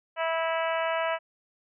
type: harmonic tone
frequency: 327 Hz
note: E4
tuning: 14 cents flat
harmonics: 2 / 3 / 4 / 5 / 6 / 7 / 8 / 9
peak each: -28 / -32 / -34 / -36 / -38 / -39 / -40 / -41 dBFS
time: 0.16-1.19 s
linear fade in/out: 50 ms
effects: none